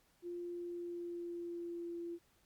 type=tone with pitch glide; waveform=sine; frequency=349.2 to 341.8 Hz; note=F4 to F4; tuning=0 to -37 cents; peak=-40 dBFS; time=0.22-2.19 s; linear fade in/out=50 ms; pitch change=-37 cents; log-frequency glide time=0.45-2 s; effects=pink hiss -72 dBFS RMS until 2.45 s + MP3 96 kbps